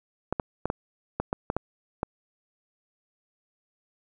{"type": "clicks", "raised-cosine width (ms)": 1, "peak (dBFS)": -12, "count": 9, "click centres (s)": [0.326, 0.398, 0.656, 0.701, 1.2, 1.329, 1.501, 1.566, 2.031], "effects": []}